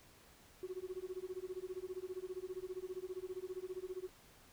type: tone with tremolo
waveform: sine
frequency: 370 Hz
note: F#4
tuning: in tune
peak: -37 dBFS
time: 0.63-4.09 s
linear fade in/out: 0 ms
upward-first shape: sine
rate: 15 Hz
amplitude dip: 100%
effects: tanh soft clip ceiling -36 dBFS + pink hiss -63 dBFS RMS until 4.52 s